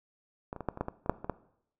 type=clicks; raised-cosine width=1 ms; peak=-22 / -27 / -23 / -15 / -26 / -16 / -20 / -26 / -10 / -24 / -16 dBFS; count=11; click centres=0.529 / 0.563 / 0.607 / 0.687 / 0.774 / 0.81 / 0.884 / 1.061 / 1.096 / 1.245 / 1.297 s; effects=noise-tail reverb RT60 0.7 s tail -18 dB re dry